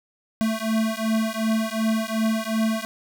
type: beating tone pair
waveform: square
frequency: 220 / 222.7 Hz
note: A3 / A3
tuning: 0 / +21 cents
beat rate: 2.7 Hz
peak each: -25 dBFS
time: 0.41-2.85 s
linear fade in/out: 0 ms
effects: none